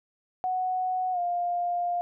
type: tone with pitch glide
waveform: sine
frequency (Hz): 740 to 702.9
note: F#5 to F5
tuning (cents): 0 to +11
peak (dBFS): -25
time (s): 0.44-2.01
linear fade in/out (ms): 0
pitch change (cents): -89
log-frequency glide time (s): 1.12-1.19
effects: none